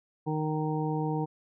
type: harmonic tone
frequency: 154.8 Hz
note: D#3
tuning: 9 cents flat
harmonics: 1 / 2 / 3 / 5 / 6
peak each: -30 / -33 / -35 / -37 / -38 dBFS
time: 0.26-1.26 s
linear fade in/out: 20 ms
effects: none